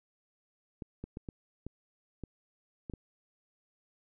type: clicks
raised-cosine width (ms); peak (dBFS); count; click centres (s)
3; -27; 8; 0.822 / 1.04 / 1.171 / 1.288 / 1.666 / 2.237 / 2.898 / 2.937
effects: none